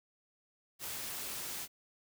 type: noise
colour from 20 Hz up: white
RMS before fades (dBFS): -41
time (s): 0.79-1.68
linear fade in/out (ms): 50
effects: none